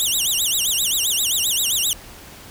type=tone with vibrato; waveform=15% pulse; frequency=3281 Hz; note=G#7; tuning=22 cents flat; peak=-11 dBFS; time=0-1.93 s; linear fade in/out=0 ms; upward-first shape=sine; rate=7.6 Hz; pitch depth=300 cents each way; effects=pink hiss -41 dBFS RMS until 2.5 s